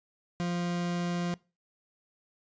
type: tone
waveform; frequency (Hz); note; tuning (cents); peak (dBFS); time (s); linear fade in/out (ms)
40% pulse; 174.61; F3; 0; -28; 0.4-1.34; 0
effects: noise-tail reverb RT60 0.3 s tail -23 dB re dry + resampled to 16000 Hz